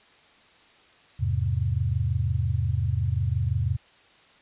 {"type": "chord", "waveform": "sine", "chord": "E augmented", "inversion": "none", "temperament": "just", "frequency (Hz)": [82.41, 103.01, 128.76], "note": ["E2", "G#2", "B#2"], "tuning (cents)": [0, -14, -27], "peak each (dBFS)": [-27, -26, -27], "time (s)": [1.19, 3.77], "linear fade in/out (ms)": 20, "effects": ["white hiss -56 dBFS RMS until 4.41 s", "resampled to 8000 Hz"]}